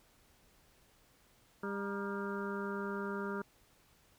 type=harmonic tone with a mistuned harmonic; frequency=200 Hz; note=G3; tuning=35 cents sharp; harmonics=1 / 2 / 3 / 5 / 6 / 7 / 8; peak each=-40 / -40 / -50 / -46 / -47 / -44 / -52 dBFS; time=1.63-3.42 s; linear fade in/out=5 ms; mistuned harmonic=5; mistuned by=-88 cents; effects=pink hiss -67 dBFS RMS until 4.18 s